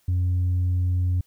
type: tone with tanh clipping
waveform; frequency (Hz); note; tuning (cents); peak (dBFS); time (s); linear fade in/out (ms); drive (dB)
sine; 90; F#2; -47; -20; 0.08-1.21; 5; 1
effects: white hiss -65 dBFS RMS until 1.26 s